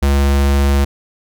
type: tone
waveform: square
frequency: 69.8 Hz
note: C#2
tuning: 13 cents sharp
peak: -11 dBFS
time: 0.02-0.85 s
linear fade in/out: 10 ms
effects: none